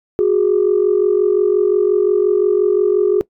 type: tone pair together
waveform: sine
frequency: 367.7 / 413.4 Hz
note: F#4 / G#4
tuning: -11 / -8 cents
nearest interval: major second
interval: 203 cents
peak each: -13 dBFS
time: 0.19-3.21 s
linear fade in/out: 0 ms
effects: noise-tail reverb RT60 0.1 s tail -21 dB re dry + tanh soft clip ceiling -5 dBFS